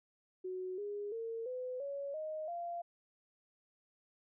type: tone with pitch steps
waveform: sine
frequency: 370 / 410.5 / 455.5 / 505.4 / 560.8 / 622.3 / 690.4 Hz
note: F#4 / G#4 / A#4 / B4 / C#5 / D#5 / F5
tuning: 0 / -20 / -40 / +40 / +20 / 0 / -20 cents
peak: -38 dBFS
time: 0.44-2.82 s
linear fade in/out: 10 ms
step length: 340 ms
effects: none